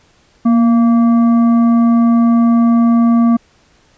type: tone with frequency modulation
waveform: sine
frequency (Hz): 234.8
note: A#3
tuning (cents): +13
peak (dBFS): -7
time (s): 0.45-3.37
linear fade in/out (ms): 10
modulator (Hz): 920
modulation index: 0.31
effects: pink hiss -52 dBFS RMS until 3.97 s + resampled to 16000 Hz